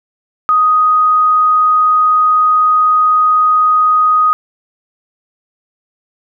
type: tone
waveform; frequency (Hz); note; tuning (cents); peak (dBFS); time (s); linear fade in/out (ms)
sine; 1248; D#6; +5; -7; 0.49-4.33; 0
effects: none